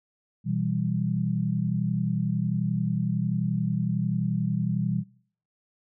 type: chord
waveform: sine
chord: E minor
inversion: second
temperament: equal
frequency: 123.47 / 164.81 / 196 Hz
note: B2 / E3 / G3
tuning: 0 / 0 / 0 cents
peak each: -29 / -28 / -29 dBFS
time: 0.44-5.04 s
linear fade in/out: 50 ms
effects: noise-tail reverb RT60 0.5 s tail -18 dB re dry